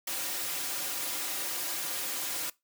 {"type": "noise with comb filter", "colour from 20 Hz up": "white", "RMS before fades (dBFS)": -34, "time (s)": [0.07, 2.5], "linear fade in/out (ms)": 5, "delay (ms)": 4.6, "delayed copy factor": -0.75, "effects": ["noise-tail reverb RT60 0.2 s tail -21 dB re dry", "high-pass 200 Hz 12 dB/octave"]}